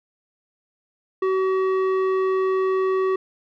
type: tone with low-pass filter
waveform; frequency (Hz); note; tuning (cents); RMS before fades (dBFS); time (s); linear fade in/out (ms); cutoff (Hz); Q
square; 378.7; F#4; +40; -21; 1.22-3.16; 5; 1400; 1
effects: none